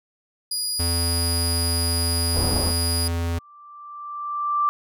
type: tone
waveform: 25% pulse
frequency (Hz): 4897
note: D#8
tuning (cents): -28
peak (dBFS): -19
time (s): 0.51-3.08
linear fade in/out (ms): 5
type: tone with pitch glide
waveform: square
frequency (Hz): 85.1 to 84.61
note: F2 to E2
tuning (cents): -44 to +46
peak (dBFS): -23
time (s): 0.79-3.39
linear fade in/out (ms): 10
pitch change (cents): -10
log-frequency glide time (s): 0.97-1.8
type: low-pass noise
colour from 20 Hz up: pink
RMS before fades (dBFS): -26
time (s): 2.33-2.73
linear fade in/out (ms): 50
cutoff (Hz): 1000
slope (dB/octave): 24
type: tone with exponential growth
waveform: sine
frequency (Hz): 1174.7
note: D6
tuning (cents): 0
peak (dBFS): -16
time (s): 3.08-4.69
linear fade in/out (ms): 0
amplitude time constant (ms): 350
effects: none